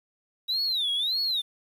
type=tone with vibrato; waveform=triangle; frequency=3800 Hz; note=A#7; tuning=33 cents sharp; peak=-22 dBFS; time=0.48-1.42 s; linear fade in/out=20 ms; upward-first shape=sine; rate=1.7 Hz; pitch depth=240 cents each way; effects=tanh soft clip ceiling -20 dBFS + 9-bit